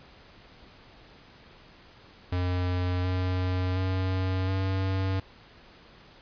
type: tone with pitch steps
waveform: square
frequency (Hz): 90.1 / 91.78 / 93.49 / 95.24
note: F#2 / F#2 / F#2 / G2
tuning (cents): -45 / -14 / +18 / -49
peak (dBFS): -26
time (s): 2.32-5.2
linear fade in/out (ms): 5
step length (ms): 720
effects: pink hiss -53 dBFS RMS until 6.21 s + resampled to 11025 Hz